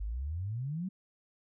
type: exponential sweep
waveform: sine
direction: up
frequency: 47.74 to 196 Hz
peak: -33 dBFS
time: 0-0.89 s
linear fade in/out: 10 ms
effects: none